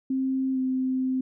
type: tone with pitch glide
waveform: sine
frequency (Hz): 264 to 259.5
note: C4 to C4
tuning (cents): +16 to -14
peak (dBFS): -23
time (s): 0.1-1.21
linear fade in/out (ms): 5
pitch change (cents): -30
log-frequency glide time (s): 0.53-0.58
effects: none